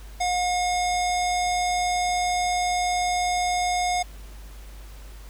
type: tone with low-pass filter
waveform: square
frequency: 720 Hz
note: F#5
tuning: 47 cents flat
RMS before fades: -24 dBFS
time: 0.2-4.03 s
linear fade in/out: 10 ms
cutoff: 7400 Hz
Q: 2
effects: added 50 Hz sine -39 dBFS peak until 5.29 s + pink hiss -50 dBFS RMS until 5.29 s